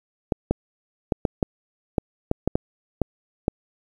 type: clicks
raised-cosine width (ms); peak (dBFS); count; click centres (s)
2; -6; 11; 0.322 / 0.51 / 1.122 / 1.252 / 1.428 / 1.982 / 2.314 / 2.476 / 2.555 / 3.017 / 3.481
effects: 8-bit